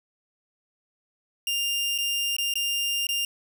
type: tone with dropouts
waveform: sawtooth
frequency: 2800 Hz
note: F7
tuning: 4 cents sharp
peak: -21 dBFS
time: 1.47-3.25 s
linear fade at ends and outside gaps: 2 ms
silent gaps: 1.979-1.985 / 2.366-2.384 / 2.539-2.555 / 3.069-3.089 s
effects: none